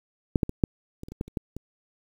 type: clicks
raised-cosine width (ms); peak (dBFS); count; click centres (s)
3; -7 / -9 / -18 / -6 / -24 / -28 / -26 / -15 / -30 / -15 / -23; 11; 0.358 / 0.432 / 0.494 / 0.638 / 1.034 / 1.085 / 1.12 / 1.211 / 1.28 / 1.372 / 1.566
effects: 8-bit